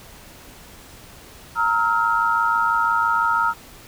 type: tone cluster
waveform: sine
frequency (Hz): 927 / 1289 / 1395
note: A#5 / E6 / F6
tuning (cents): -10 / -39 / -2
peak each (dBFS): -21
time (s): 1.55-3.54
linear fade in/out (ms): 50
effects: pink hiss -44 dBFS RMS until 3.87 s